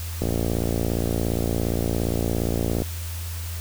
click train, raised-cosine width 2 ms, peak -11 dBFS, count 150, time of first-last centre 0.22-2.82 s, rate 57.3 Hz, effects added 84 Hz sine -29 dBFS peak until 3.6 s + white hiss -38 dBFS RMS until 3.6 s

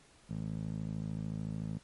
15% pulse tone with band-pass filter, 53.5 Hz, A1, 48 cents flat, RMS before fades -38 dBFS, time 0.29-1.79 s, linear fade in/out 20 ms, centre 180 Hz, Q 1.8, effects pink hiss -62 dBFS RMS until 1.83 s + MP3 48 kbps

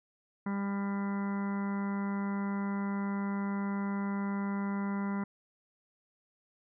harmonic tone, 199.2 Hz, G3, 28 cents sharp, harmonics 1 / 2 / 3 / 4 / 5 / 6 / 7 / 8 / 9 / 10, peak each -31 / -45 / -50 / -48 / -43 / -51 / -47 / -58 / -55 / -50 dBFS, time 0.46-5.24 s, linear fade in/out 5 ms, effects none

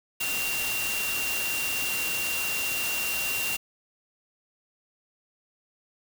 sine tone in noise, 2762 Hz, F7, 20 cents flat, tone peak -29 dBFS, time 0.2-3.57 s, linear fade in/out 10 ms, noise white, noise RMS -31 dBFS, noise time 0.2-3.57 s, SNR -1 dB, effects none

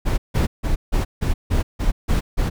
brown noise bursts, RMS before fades -18 dBFS, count 9, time 0.05-2.5 s, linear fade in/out 20 ms, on 130 ms, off 160 ms, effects none

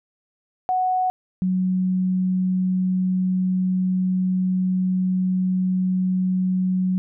sine tone pair in turn, 740 / 185 Hz, F#5 / F#3, 0 / 0 cents, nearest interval 2 octaves, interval 2400 cents, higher first, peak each -18 dBFS, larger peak neither, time 0.69-1.1 / 1.42-6.98 s, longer second, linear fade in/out 0 ms, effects none

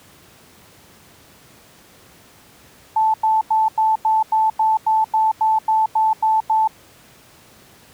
sine tone bursts, 877 Hz, A5, 6 cents flat, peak -13 dBFS, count 14, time 2.96-6.676 s, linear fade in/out 5 ms, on 180 ms, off 92 ms, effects pink hiss -48 dBFS RMS until 7.93 s + high-pass 80 Hz 12 dB/octave

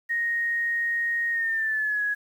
sine tone with pitch glide, 1867 to 1672.9 Hz, A#6 to G#6, +2 to +12 cents, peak -23 dBFS, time 0.09-2.15 s, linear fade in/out 20 ms, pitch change -190 cents, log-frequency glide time 1.31-2.03 s, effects 9-bit

